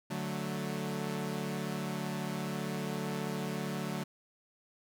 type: chord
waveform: sawtooth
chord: D major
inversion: none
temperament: equal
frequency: 146.83 / 185 / 220 Hz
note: D3 / F#3 / A3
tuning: 0 / 0 / 0 cents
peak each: -35 / -34 / -35 dBFS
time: 0.1-4.04 s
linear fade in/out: 10 ms
effects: none